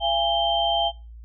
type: tone cluster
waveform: sine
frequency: 680 / 820 / 3133 Hz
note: F5 / G#5 / G7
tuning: -46 / -22 / -2 cents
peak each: -24 dBFS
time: 0-0.92 s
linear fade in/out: 50 ms
effects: noise-tail reverb RT60 0.3 s tail -22 dB re dry + added 57 Hz sine -39 dBFS peak until 1.24 s